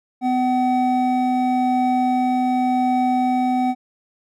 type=tone pair together; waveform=triangle; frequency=252.4 / 756.3 Hz; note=B3 / F#5; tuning=+38 / +38 cents; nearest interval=octave + perfect fifth; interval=1900 cents; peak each=-17 dBFS; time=0.21-3.75 s; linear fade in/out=50 ms; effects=none